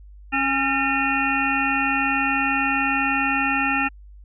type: harmonic tone with a mistuned harmonic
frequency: 273.3 Hz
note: C#4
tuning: 24 cents flat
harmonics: 1 / 3 / 5 / 7 / 9 / 10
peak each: -26 / -26 / -26 / -26 / -26 / -26 dBFS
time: 0.32-3.89 s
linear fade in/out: 20 ms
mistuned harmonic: 7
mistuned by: -91 cents
effects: added 50 Hz sine -41 dBFS peak until 4.24 s